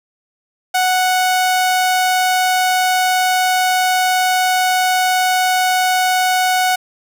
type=tone; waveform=sawtooth; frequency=739 Hz; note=F#5; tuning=2 cents flat; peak=-9 dBFS; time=0.74-6.76 s; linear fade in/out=10 ms; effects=none